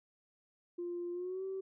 sine tone with pitch glide, 349.2 to 383 Hz, F4 to G4, 0 to -40 cents, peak -36 dBFS, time 0.78-1.61 s, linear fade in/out 10 ms, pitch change +160 cents, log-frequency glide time 1.12-1.44 s, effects tanh soft clip ceiling -32 dBFS

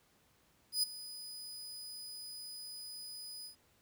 sawtooth tone with ADSR envelope, 4978 Hz, D#8, in tune, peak -25 dBFS, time 0.72-3.56 s, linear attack 110 ms, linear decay 13 ms, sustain -17 dB, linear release 110 ms, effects pink hiss -70 dBFS RMS until 3.81 s + high-pass 60 Hz 12 dB/octave

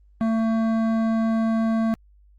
sine tone with hard clipping, 224.3 Hz, A3, 34 cents sharp, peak -21 dBFS, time 0.21-1.94 s, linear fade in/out 0 ms, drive 12 dB, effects added 50 Hz sine -51 dBFS peak until 2.38 s + Opus 24 kbps

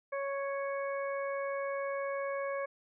harmonic tone, 554.4 Hz, C#5, in tune, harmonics 1 / 2 / 3 / 4, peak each -34 / -40 / -44 / -46 dBFS, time 0.12-2.66 s, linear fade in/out 10 ms, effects none

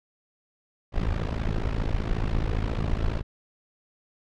brown noise with amplitude modulation, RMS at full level -22 dBFS, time 0.92-3.23 s, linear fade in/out 50 ms, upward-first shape sine, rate 54.7 Hz, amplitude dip 90%, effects low-pass 4000 Hz 12 dB/octave

